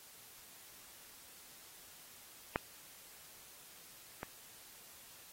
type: clicks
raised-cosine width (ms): 0.5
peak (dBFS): -18 / -27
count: 2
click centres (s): 2.559 / 4.231
effects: white hiss -57 dBFS RMS until 5.32 s + AAC 48 kbps